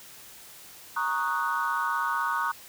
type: chord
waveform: sine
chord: D# minor seventh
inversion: second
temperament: equal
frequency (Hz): 932.3 / 1108.7 / 1244.5 / 1480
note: A#5 / C#6 / D#6 / F#6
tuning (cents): 0 / 0 / 0 / 0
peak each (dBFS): -30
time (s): 0.96-2.52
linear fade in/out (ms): 10
effects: tanh soft clip ceiling -17 dBFS + white hiss -48 dBFS RMS until 2.68 s